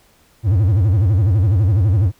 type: tone with vibrato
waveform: triangle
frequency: 99.2 Hz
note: G2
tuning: 21 cents sharp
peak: -9 dBFS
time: 0.43-2.12 s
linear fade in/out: 50 ms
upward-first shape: sine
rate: 12 Hz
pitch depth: 240 cents each way
effects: pink hiss -54 dBFS RMS until 2.19 s